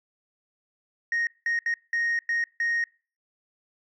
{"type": "tone bursts at uneven times", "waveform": "sine", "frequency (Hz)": 1864.7, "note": "A#6", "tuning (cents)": 0, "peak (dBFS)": -21, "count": 6, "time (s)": [[1.12, 1.27], [1.46, 1.59], [1.66, 1.74], [1.93, 2.19], [2.29, 2.44], [2.6, 2.84]], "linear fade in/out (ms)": 2, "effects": ["noise-tail reverb RT60 0.4 s tail -26 dB re dry", "tanh soft clip ceiling -21 dBFS"]}